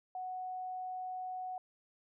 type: tone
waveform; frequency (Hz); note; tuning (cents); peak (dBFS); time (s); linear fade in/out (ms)
sine; 740; F#5; 0; -38; 0.15-1.58; 2
effects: none